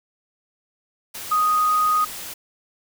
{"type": "tone in noise", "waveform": "sine", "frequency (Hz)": 1244.5, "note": "D#6", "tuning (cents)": 0, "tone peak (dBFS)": -16, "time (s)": [1.31, 2.05], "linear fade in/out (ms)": 10, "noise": "white", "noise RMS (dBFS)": -34, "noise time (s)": [1.14, 2.34], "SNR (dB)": 15, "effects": []}